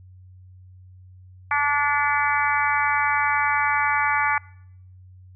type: harmonic tone with a mistuned harmonic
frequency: 290 Hz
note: D4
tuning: 22 cents flat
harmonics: 3 / 4 / 5 / 6 / 7 / 8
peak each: -24 / -25 / -26 / -27 / -27 / -28 dBFS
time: 1.51-4.38 s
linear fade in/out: 2 ms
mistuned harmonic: 8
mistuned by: -27 cents
effects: noise-tail reverb RT60 0.7 s tail -23 dB re dry + added 92 Hz sine -44 dBFS peak until 5.35 s